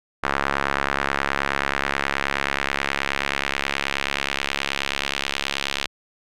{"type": "tone with band-pass filter sweep", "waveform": "sawtooth", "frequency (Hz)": 69.4, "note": "C#2", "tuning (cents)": 3, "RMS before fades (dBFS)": -25, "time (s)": [0.23, 5.87], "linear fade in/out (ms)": 10, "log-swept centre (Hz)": [1400, 3200], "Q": 1.5, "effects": []}